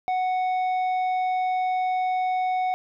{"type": "tone with tanh clipping", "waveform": "sine", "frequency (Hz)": 740, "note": "F#5", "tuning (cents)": 0, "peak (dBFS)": -23, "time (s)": [0.08, 2.74], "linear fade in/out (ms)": 0, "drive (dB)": 7, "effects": []}